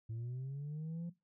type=linear sweep; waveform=sine; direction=up; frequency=110 to 174.1 Hz; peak=-37 dBFS; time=0.09-1.1 s; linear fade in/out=10 ms; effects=noise-tail reverb RT60 0.2 s tail -17 dB re dry + tanh soft clip ceiling -38 dBFS